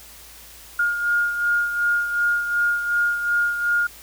sine beating tone pair, 1420 / 1422.7 Hz, F6 / F6, +28 / +32 cents, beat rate 2.7 Hz, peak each -19 / -27 dBFS, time 0.79-3.87 s, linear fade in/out 5 ms, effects added 57 Hz sine -51 dBFS peak until 4.02 s + white hiss -44 dBFS RMS until 4.02 s

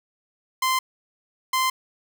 sawtooth tone pair in turn, 1039 / 1039 Hz, C6 / C6, -12 / -12 cents, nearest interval unison, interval 0 cents, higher neither, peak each -16 dBFS, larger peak neither, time 0.62-0.79 / 1.53-1.7 s, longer neither, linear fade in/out 5 ms, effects none

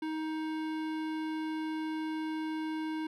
sine tone with hard clipping, 314.3 Hz, D#4, 18 cents sharp, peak -35 dBFS, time 0.02-3.07 s, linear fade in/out 5 ms, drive 17 dB, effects none

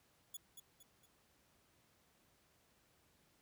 5% pulse tone with echo, 3415 Hz, G#7, 48 cents sharp, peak -37 dBFS, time 0.34-0.37 s, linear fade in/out 5 ms, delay 230 ms, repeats 3, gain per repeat -7 dB, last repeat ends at 1.06 s, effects pink hiss -73 dBFS RMS until 3.41 s + high-pass 60 Hz 12 dB/octave

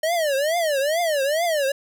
square tone with vibrato, 612 Hz, D#5, 29 cents flat, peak -20 dBFS, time 0.03-1.72 s, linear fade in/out 5 ms, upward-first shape triangle, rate 2.3 Hz, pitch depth 260 cents each way, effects none

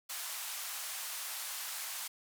white band-pass noise, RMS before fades -41 dBFS, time 0.09-2.08 s, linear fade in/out 10 ms, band 720 to 15000 Hz, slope 24 dB/octave, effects none

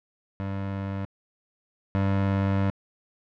25% pulse tone pair in turn, 98 / 98 Hz, G2 / G2, 0 / 0 cents, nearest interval unison, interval 0 cents, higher neither, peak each -25 / -18 dBFS, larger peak second, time 0.4-1.05 / 1.95-2.7 s, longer second, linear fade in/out 0 ms, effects low-pass 2000 Hz 12 dB/octave

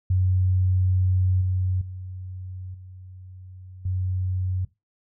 sine tone with level steps, 92.5 Hz, F#2, in tune, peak -18 / -21 / -33 / -40 / -23 dBFS, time 0.1-4.65 s, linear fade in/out 5 ms, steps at 1.41 / 1.81 / 2.74 / 3.85 s, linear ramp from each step 5 ms, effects noise-tail reverb RT60 0.2 s tail -17 dB re dry

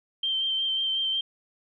sine tone with vibrato, 3136 Hz, G7, in tune, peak -24 dBFS, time 0.23-1.21 s, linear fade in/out 5 ms, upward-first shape sine, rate 5.5 Hz, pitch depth 18 cents each way, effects none

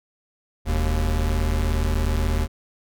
square tone pair together, 41.2 / 77.78 Hz, E1 / D#2, 0 / 0 cents, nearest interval major seventh, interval 1100 cents, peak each -23 dBFS, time 0.65-2.48 s, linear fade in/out 50 ms, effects none

